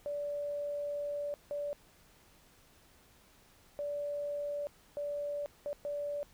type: tone bursts at uneven times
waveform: sine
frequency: 580 Hz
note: D5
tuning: 22 cents flat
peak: -34 dBFS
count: 6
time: 0.06-1.34 / 1.51-1.73 / 3.79-4.67 / 4.97-5.46 / 5.66-5.73 / 5.85-6.23 s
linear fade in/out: 0 ms
effects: pink hiss -63 dBFS RMS until 6.33 s